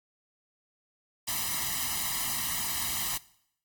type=noise with comb filter; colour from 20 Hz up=white; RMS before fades=-31 dBFS; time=1.27-3.18 s; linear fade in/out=10 ms; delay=1 ms; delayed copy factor=+0.95; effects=noise-tail reverb RT60 0.7 s tail -20 dB re dry + MP3 96 kbps